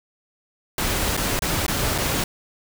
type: noise with dropouts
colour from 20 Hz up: pink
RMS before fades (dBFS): -23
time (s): 0.78-2.24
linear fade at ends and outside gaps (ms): 2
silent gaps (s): 1.168-1.174 / 1.392-1.421 / 1.665-1.68 / 1.98-1.984
effects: none